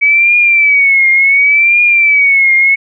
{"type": "tone with vibrato", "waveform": "sine", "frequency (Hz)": 2271, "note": "C#7", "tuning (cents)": 41, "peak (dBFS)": -5, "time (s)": [0.01, 2.76], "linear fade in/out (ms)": 20, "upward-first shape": "triangle", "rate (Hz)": 0.69, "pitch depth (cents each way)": 120, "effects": []}